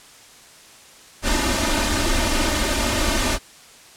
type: noise with comb filter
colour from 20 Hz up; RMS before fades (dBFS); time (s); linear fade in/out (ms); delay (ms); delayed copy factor
pink; -20; 1.22-3.39; 50; 3.3; +1
effects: white hiss -46 dBFS RMS until 3.96 s + low-pass 9000 Hz 12 dB/octave